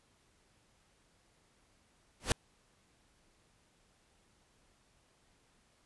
pink noise with exponential growth, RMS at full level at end -25 dBFS, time 2.2-2.32 s, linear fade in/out 1 ms, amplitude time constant 25 ms, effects pink hiss -70 dBFS RMS until 5.85 s + resampled to 24000 Hz

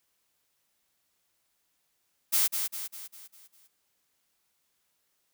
blue noise with echo, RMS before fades -24 dBFS, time 2.32-2.48 s, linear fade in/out 20 ms, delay 200 ms, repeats 6, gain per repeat -6 dB, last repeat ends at 3.68 s, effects white hiss -75 dBFS RMS until 5.33 s

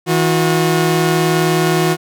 sawtooth tone pair together, 161 / 361.4 Hz, E3 / F#4, -41 / -41 cents, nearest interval octave + major second, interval 1400 cents, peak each -11 dBFS, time 0.06-1.97 s, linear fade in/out 50 ms, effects none

